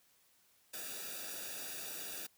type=noise with comb filter; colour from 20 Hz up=white; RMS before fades=-44 dBFS; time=0.73-2.27 s; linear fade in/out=10 ms; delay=0.95 ms; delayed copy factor=-0.8; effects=white hiss -70 dBFS RMS until 2.37 s